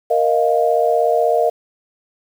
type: chord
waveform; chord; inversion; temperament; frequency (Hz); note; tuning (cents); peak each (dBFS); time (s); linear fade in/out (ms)
sine; Bb suspended fourth; none; equal with one note detuned; 467.5 / 622.3 / 698.5; Bb4 / Eb5 / F5; +5 / 0 / 0; -17; 0.1-1.5; 10
effects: 7-bit